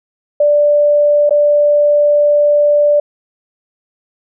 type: tone with dropouts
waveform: sine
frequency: 587.3 Hz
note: D5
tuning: in tune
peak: -7 dBFS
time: 0.4-3 s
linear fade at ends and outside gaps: 5 ms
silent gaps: 1.294-1.307 s
effects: none